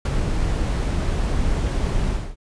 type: noise with ADSR envelope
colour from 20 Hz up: brown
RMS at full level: -18 dBFS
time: 0.05-2.36 s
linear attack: 5 ms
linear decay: 39 ms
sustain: -3 dB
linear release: 280 ms
effects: resampled to 22050 Hz